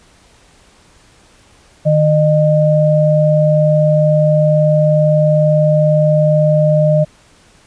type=tone pair together; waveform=sine; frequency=153.7 / 610.2 Hz; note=D#3 / D#5; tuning=-21 / -34 cents; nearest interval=2 octaves; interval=2387 cents; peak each=-11 dBFS; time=1.85-7.05 s; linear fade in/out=20 ms; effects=pink hiss -48 dBFS RMS until 7.66 s + resampled to 22050 Hz